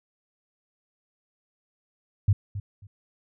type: tone with echo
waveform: sine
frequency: 100 Hz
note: G2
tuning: 35 cents sharp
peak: -15 dBFS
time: 2.28-2.33 s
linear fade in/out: 5 ms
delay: 270 ms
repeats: 2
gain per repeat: -14 dB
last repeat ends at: 2.87 s
effects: none